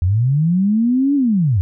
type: linear two-way sweep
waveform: sine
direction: up then down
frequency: 83 to 289.8 to 83 Hz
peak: -12 dBFS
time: 0.02-1.61 s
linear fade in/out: 0 ms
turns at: 1.15 s
effects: none